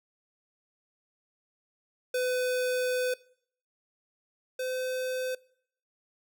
square tone pair in turn, 503 / 511.8 Hz, B4 / C5, +32 / -38 cents, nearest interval unison, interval 30 cents, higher second, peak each -27 / -31 dBFS, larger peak first, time 2.14-3.14 / 4.59-5.35 s, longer first, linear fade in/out 5 ms, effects noise-tail reverb RT60 0.6 s tail -22 dB re dry

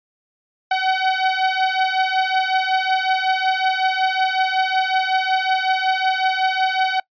sawtooth beating tone pair, 753 / 758.4 Hz, F#5 / F#5, +30 / +43 cents, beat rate 5.4 Hz, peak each -16 dBFS, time 0.71-7 s, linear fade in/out 5 ms, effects noise-tail reverb RT60 0.1 s tail -24 dB re dry + resampled to 11025 Hz

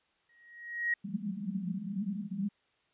sine tone with exponential growth, 1891 Hz, A#6, 24 cents sharp, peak -25 dBFS, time 0.29-0.94 s, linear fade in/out 5 ms, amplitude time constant 140 ms
white band-pass noise, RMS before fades -36 dBFS, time 1.04-2.49 s, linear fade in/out 10 ms, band 180 to 210 Hz, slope 96 dB/octave
effects white hiss -72 dBFS RMS until 2.93 s + resampled to 8000 Hz

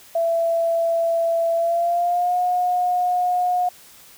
sine tone with pitch glide, 668 to 720.1 Hz, E5 to F#5, +23 to -47 cents, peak -17 dBFS, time 0.15-3.69 s, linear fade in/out 5 ms, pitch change +130 cents, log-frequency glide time 1.54-2.37 s, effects white hiss -47 dBFS RMS until 4.17 s

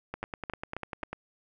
two click trains, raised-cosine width 0.5 ms, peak -19 / -20 dBFS, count 4 / 11, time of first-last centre 0.23-1.034 / 0.14-1.13 s, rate 3.73 / 10.1 Hz, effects none

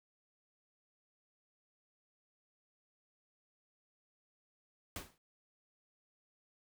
pink noise with exponential decay, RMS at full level -40 dBFS, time 4.96-5.18 s, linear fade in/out 1 ms, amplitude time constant 46 ms, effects none

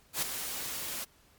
white noise with ADSR envelope, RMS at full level -28 dBFS, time 0.13-1.05 s, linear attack 94 ms, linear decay 4 ms, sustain -9 dB, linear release 18 ms, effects pink hiss -63 dBFS RMS until 1.38 s + MP3 96 kbps

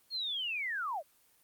sine linear sweep, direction down, 4345 to 537 Hz, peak -33 dBFS, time 0.1-1.03 s, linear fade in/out 50 ms, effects white hiss -67 dBFS RMS until 1.43 s + Opus 24 kbps

